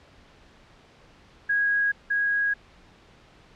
sine tone pair in turn, 1649 / 1649 Hz, G#6 / G#6, -13 / -13 cents, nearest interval unison, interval 0 cents, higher neither, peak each -20 / -21 dBFS, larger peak first, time 1.49-1.92 / 2.1-2.54 s, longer second, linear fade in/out 10 ms, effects pink hiss -54 dBFS RMS until 3.55 s + low-pass 4000 Hz 12 dB/octave

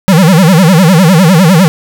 square tone with vibrato, 174.61 Hz, F3, in tune, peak -3 dBFS, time 0.08-1.68 s, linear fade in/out 0 ms, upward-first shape sine, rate 9.9 Hz, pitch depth 220 cents each way, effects none

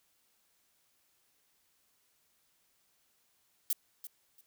violet noise with echo, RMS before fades -30 dBFS, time 3.7-3.73 s, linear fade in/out 2 ms, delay 340 ms, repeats 2, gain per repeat -14 dB, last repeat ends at 4.41 s, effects white hiss -73 dBFS RMS until 4.46 s

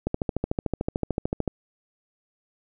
click train, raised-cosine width 2 ms, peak -11 dBFS, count 20, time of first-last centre 0.07-1.477 s, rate 13.5 Hz, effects none

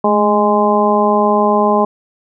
harmonic tone with a mistuned harmonic, 207.4 Hz, G#3, 2 cents flat, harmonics 1 / 2 / 3 / 4 / 5, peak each -16 / -16 / -16 / -16 / -16 dBFS, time 0.04-1.85 s, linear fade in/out 5 ms, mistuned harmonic 1, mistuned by +47 cents, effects none

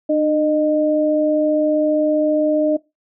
sine tone pair together, 302.1 / 613 Hz, D4 / D#5, +49 / -26 cents, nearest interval octave, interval 1225 cents, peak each -17 / -16 dBFS, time 0.09-2.77 s, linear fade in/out 10 ms, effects noise-tail reverb RT60 0.2 s tail -20 dB re dry

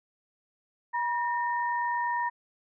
sine tone pair together, 960 / 1828.5 Hz, B5 / A#6, -49 / -34 cents, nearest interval major seventh, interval 1115 cents, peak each -27 / -33 dBFS, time 0.93-2.3 s, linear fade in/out 20 ms, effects none

